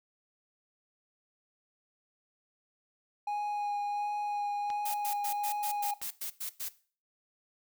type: tone with vibrato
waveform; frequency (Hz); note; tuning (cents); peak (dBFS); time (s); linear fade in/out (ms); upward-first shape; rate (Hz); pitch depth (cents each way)
triangle; 825; G#5; -12; -29; 3.27-5.94; 5; sine; 1.4; 11
type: clicks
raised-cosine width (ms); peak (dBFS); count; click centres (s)
0.2; -26; 2; 4.702 / 6.016
type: noise bursts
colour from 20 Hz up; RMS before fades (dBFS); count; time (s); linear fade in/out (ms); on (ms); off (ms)
blue; -37; 10; 4.85-6.69; 10; 94; 100
effects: noise-tail reverb RT60 0.4 s tail -17 dB re dry